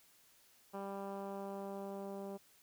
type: tone with low-pass filter sweep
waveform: 10% pulse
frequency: 197.3 Hz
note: G3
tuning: 11 cents sharp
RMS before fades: -44 dBFS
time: 0.73-2.38 s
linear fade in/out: 20 ms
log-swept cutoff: 1100 to 560 Hz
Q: 0.93
effects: white hiss -67 dBFS RMS until 2.62 s